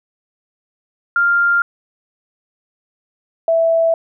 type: tone pair in turn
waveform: sine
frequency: 1396.9 / 659.2 Hz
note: F6 / E5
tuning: 0 / 0 cents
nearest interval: octave + minor second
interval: 1300 cents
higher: first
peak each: -11 dBFS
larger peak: neither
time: 1.16-1.62 / 3.48-3.94 s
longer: neither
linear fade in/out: 2 ms
effects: none